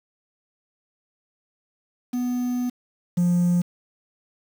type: tone pair in turn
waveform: triangle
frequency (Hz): 246.9 / 175.8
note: B3 / F3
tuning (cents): 0 / +12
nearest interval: tritone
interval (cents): 588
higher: first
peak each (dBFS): -20 / -14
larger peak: second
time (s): 2.13-2.7 / 3.17-3.62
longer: first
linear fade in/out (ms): 10
effects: tanh soft clip ceiling -12 dBFS + 7-bit